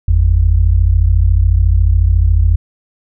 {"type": "tone pair together", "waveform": "sine", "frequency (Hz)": [50.86, 84.9], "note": ["G#1", "F2"], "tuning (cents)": [-35, -48], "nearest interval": "major sixth", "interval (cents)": 887, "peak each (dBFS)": -10, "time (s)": [0.08, 2.56], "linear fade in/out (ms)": 5, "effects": []}